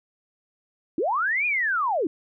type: linear two-way sweep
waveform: sine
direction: up then down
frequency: 277.2 to 2487 to 277.2 Hz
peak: -21 dBFS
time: 0.98-2.07 s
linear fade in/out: 2 ms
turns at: 1.46 s
effects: none